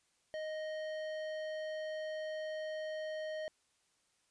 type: tone with hard clipping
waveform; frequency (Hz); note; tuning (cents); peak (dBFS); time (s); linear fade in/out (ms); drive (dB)
sine; 622.3; D#5; 0; -40; 0.34-3.48; 0; 12
effects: white hiss -75 dBFS RMS until 4.3 s + resampled to 22050 Hz